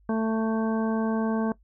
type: harmonic tone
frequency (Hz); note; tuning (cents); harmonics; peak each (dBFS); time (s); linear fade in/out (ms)
222; A3; +16; 1 / 2 / 3 / 4 / 5 / 7; -24 / -30 / -34 / -36 / -38 / -41; 0.09-1.52; 2
effects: noise-tail reverb RT60 0.1 s tail -19 dB re dry + added 50 Hz sine -56 dBFS peak until 1.63 s